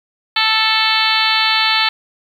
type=harmonic tone; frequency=440 Hz; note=A4; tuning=in tune; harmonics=2 / 3 / 4 / 5 / 6 / 7 / 8 / 9 / 10; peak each=-21 / -21 / -21 / -21 / -21 / -21 / -21 / -21 / -21 dBFS; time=0.36-1.89 s; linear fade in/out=5 ms; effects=7-bit